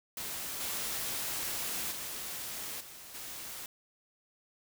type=noise with level steps; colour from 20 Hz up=white; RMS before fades=-39 / -36 / -40 / -49 / -43 dBFS; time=0.17-3.66 s; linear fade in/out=2 ms; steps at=0.6 / 1.91 / 2.8 / 3.14 s; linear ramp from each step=10 ms; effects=none